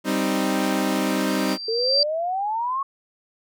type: chord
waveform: sawtooth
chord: C minor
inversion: second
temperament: equal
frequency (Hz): 196 / 261.6 / 311.1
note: G3 / C4 / Eb4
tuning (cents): 0 / 0 / 0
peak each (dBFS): -21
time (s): 0.04-1.58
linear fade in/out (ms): 50
type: tone with exponential growth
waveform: sine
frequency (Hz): 4699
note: D8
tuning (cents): 0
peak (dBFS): -14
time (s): 1.01-2.03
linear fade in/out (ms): 1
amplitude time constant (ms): 220
type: exponential sweep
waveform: sine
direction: up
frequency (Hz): 440 to 1118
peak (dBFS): -22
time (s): 1.68-2.83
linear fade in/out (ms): 5
effects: none